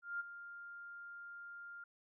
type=tone with ADSR envelope; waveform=sine; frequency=1400 Hz; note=F6; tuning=4 cents sharp; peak=-36 dBFS; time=0.02-1.84 s; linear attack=180 ms; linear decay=19 ms; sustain=-12 dB; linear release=4 ms; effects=none